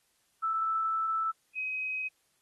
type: tone pair in turn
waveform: sine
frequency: 1318.5 / 2528 Hz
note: E6 / D#7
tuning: 0 / +27 cents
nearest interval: major seventh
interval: 1127 cents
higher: second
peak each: -27 / -31 dBFS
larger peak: first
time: 0.42-1.32 / 1.55-2.09 s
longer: first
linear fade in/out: 20 ms
effects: white hiss -72 dBFS RMS until 2.41 s + AAC 32 kbps